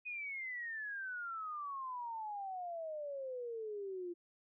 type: exponential sweep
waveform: sine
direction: down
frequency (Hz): 2510 to 342.9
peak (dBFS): -40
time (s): 0.05-4.14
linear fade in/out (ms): 20
effects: none